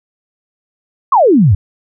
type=exponential sweep; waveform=sine; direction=down; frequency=1162 to 84.5 Hz; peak=-5 dBFS; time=1.12-1.55 s; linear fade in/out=5 ms; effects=none